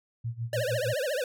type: tone with tremolo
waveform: sine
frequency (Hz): 116.5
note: A#2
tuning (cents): -1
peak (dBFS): -28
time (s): 0.24-0.94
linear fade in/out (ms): 10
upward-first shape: sine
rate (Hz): 6.5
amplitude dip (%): 90
type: tone with vibrato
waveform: square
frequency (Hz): 554.4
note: C#5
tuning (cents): 0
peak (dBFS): -28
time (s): 0.53-1.24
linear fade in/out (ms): 2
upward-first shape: triangle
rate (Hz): 14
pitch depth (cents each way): 250
effects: none